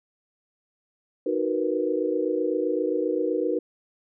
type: chord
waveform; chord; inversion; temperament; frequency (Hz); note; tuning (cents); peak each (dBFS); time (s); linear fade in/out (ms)
sine; B major seventh; first; equal; 311.1 / 370 / 466.2 / 493.9; D#4 / F#4 / A#4 / B4; 0 / 0 / 0 / 0; -28; 1.26-3.59; 5
effects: none